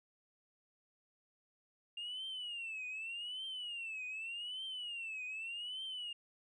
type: tone with vibrato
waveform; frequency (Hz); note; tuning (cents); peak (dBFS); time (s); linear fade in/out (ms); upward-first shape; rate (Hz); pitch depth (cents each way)
sine; 2794; F7; 0; -39; 1.97-6.13; 5; triangle; 0.84; 210
effects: tanh soft clip ceiling -38 dBFS